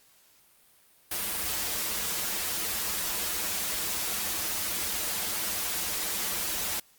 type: noise with comb filter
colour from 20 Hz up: white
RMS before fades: -31 dBFS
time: 1.11-6.8 s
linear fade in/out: 5 ms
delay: 7.5 ms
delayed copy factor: -0.95
effects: white hiss -61 dBFS RMS until 6.98 s + Opus 48 kbps